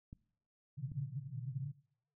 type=clicks; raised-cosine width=5 ms; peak=-36 dBFS; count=2; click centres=0.129 / 0.918 s
type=band-pass noise; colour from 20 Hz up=pink; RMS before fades=-42 dBFS; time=0.77-1.72 s; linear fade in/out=10 ms; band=120 to 150 Hz; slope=96 dB/octave
effects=noise-tail reverb RT60 0.7 s tail -22 dB re dry